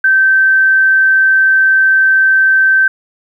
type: tone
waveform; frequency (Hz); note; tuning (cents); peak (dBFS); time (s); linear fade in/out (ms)
sine; 1551; G6; -19; -6; 0.04-2.88; 5
effects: 8-bit